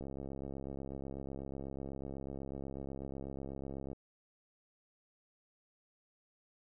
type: click train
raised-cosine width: 2 ms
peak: -30 dBFS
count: 268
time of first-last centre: 0.01-3.931 s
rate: 68.1 Hz
effects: none